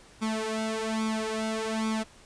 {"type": "tone with flanger", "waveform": "sawtooth", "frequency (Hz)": 220, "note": "A3", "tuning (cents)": 0, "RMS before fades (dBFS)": -30, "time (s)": [0.21, 2.04], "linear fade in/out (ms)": 20, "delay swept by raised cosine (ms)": [0.85, 3.15], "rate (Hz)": 1.2, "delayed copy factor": 0.85, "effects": ["pink hiss -54 dBFS RMS until 2.25 s", "resampled to 22050 Hz"]}